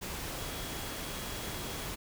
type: tone in noise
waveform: sine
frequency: 3322 Hz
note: G#7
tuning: in tune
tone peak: -50 dBFS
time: 0.37-1.87 s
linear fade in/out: 20 ms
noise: pink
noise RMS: -39 dBFS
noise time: 0.01-1.96 s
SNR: -14 dB
effects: none